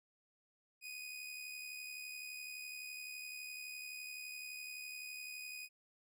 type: tone with amplitude modulation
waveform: sawtooth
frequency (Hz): 2489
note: D#7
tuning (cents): 0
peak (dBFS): -40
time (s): 0.81-5.69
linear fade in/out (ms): 50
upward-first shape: sine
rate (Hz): 71.8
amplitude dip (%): 45
effects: none